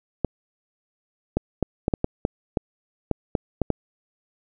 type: clicks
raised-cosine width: 2 ms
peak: -7 dBFS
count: 12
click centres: 0.247 / 1.37 / 1.627 / 1.881 / 1.938 / 2.044 / 2.251 / 2.572 / 3.113 / 3.352 / 3.617 / 3.703 s
effects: none